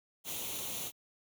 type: noise with comb filter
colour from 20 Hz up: white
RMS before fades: -39 dBFS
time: 0.24-0.92 s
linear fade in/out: 50 ms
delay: 0.3 ms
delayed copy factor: +0.65
effects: high-pass 60 Hz 12 dB/octave